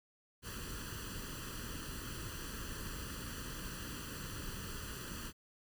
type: noise with comb filter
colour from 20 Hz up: pink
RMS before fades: -44 dBFS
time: 0.42-5.33 s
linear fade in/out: 50 ms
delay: 0.67 ms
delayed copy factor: +0.8
effects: none